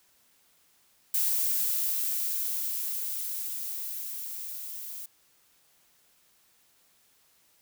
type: noise with level ramp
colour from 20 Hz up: violet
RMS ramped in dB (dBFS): -26 to -40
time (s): 1.14-5.06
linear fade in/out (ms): 5
effects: white hiss -65 dBFS RMS until 7.61 s